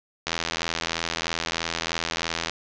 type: click train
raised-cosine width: 0.2 ms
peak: -8 dBFS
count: 186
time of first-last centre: 0.27-2.496 s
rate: 83.1 Hz
effects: resampled to 16000 Hz + 8-bit